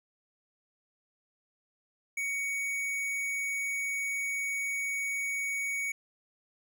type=tone with hard clipping; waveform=sine; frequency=2239 Hz; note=C#7; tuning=17 cents sharp; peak=-32 dBFS; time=2.17-5.92 s; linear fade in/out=5 ms; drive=12 dB; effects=none